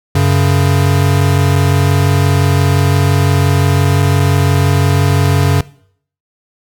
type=tone pair together; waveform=square; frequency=94.48 / 140.3 Hz; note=F#2 / C#3; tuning=+37 / +21 cents; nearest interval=perfect fifth; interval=684 cents; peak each=-12 dBFS; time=0.15-5.61 s; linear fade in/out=5 ms; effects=noise-tail reverb RT60 0.6 s tail -20 dB re dry